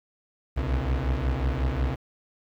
35% pulse beating tone pair, 62.5 / 68 Hz, B1 / C#2, +21 / -33 cents, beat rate 5.5 Hz, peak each -25 dBFS, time 0.56-1.96 s, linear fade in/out 20 ms, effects low-pass 3000 Hz 12 dB/octave + 9-bit

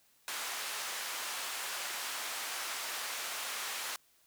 pink band-pass noise, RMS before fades -39 dBFS, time 0.28-3.96 s, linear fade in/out 0 ms, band 1000 to 14000 Hz, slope 12 dB/octave, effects white hiss -68 dBFS RMS until 4.26 s

